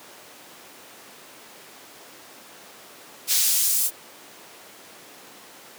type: noise with high-pass filter sweep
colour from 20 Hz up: pink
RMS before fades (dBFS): -21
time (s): 3.27-3.91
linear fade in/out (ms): 50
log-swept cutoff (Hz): 4200 to 9300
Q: 0.73
effects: pink hiss -45 dBFS RMS until 5.78 s + high-pass 300 Hz 12 dB/octave